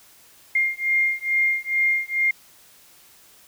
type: beating tone pair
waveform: sine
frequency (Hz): 2117 / 2119.3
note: C7 / C7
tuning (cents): +20 / +22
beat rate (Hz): 2.3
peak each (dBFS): -22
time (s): 0.55-2.31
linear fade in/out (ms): 5
effects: white hiss -52 dBFS RMS until 3.47 s